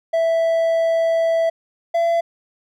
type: tone pair in turn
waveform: triangle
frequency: 659.3 / 674.7 Hz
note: E5 / E5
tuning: 0 / +40 cents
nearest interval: unison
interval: 40 cents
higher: second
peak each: -13 dBFS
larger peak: neither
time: 0.13-1.5 / 1.94-2.21 s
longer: first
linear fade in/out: 10 ms
effects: none